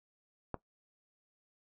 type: click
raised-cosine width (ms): 1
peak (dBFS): -22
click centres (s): 0.543
effects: noise-tail reverb RT60 0.1 s tail -17 dB re dry